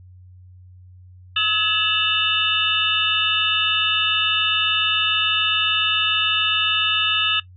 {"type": "tone cluster", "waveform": "sine", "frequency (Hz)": [1284, 1696, 2670, 2943, 3615], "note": ["E6", "G#6", "E7", "F#7", "A7"], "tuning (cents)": [-46, 36, 22, -10, 46], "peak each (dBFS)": [-26, -27, -23, -21, -24], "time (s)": [1.36, 7.4], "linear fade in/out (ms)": 5, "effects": ["noise-tail reverb RT60 0.1 s tail -18 dB re dry", "added 91 Hz sine -42 dBFS peak until 7.56 s"]}